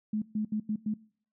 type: tone bursts at uneven times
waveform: sine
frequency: 213.6 Hz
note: G#3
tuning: 49 cents sharp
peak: -27 dBFS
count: 5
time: 0.13-0.22 / 0.35-0.45 / 0.52-0.6 / 0.69-0.76 / 0.86-0.94 s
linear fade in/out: 5 ms
effects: noise-tail reverb RT60 0.5 s tail -22 dB re dry